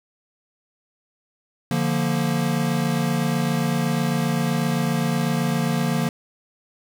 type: chord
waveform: square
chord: Bb major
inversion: first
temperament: equal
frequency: 146.83 / 174.61 / 233.1 Hz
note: D3 / F3 / Bb3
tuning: 0 / 0 / 0 cents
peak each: -25 dBFS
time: 1.71-6.09 s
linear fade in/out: 2 ms
effects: 7-bit